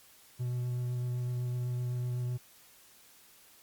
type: tone with vibrato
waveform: triangle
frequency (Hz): 123.47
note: B2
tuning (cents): 0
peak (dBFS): -29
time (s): 0.39-2.38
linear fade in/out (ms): 20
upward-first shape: sine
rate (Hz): 7.9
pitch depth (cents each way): 11
effects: white hiss -59 dBFS RMS until 3.62 s + Opus 48 kbps